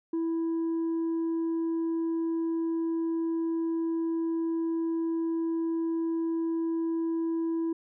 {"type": "tone with tanh clipping", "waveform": "triangle", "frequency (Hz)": 329.6, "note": "E4", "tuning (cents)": 0, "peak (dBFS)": -27, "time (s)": [0.13, 7.73], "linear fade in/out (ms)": 5, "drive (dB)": 7, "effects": []}